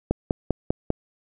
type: click train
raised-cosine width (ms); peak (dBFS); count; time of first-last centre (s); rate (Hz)
2; -7; 5; 0.11-0.904; 5.04
effects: none